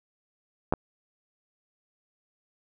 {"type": "clicks", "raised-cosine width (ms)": 1, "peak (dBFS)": [-8, -16], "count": 2, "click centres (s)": [0.725, 0.737], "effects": []}